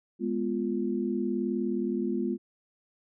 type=chord; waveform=sine; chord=F diminished; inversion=first; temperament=equal; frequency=207.7 / 246.9 / 349.2 Hz; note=Ab3 / Cb4 / F4; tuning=0 / 0 / 0 cents; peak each=-31 dBFS; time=0.19-2.38 s; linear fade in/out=50 ms; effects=none